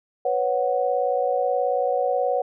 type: chord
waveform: sine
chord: B suspended second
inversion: none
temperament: equal with one note detuned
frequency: 495.9 / 554.4 / 740 Hz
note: B4 / C#5 / F#5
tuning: +7 / 0 / 0 cents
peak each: -24 dBFS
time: 0.25-2.42 s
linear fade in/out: 5 ms
effects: none